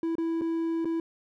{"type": "tone with dropouts", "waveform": "triangle", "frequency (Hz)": 329.6, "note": "E4", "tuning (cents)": 0, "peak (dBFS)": -24, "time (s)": [0.03, 1], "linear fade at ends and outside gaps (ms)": 2, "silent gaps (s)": [[0.154, 0.182], [0.412, 0.417], [0.847, 0.854]], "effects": []}